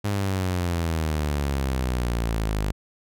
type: exponential sweep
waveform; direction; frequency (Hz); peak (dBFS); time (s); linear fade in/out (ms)
sawtooth; down; 103.4 to 50.2; -19; 0.04-2.72; 10
effects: none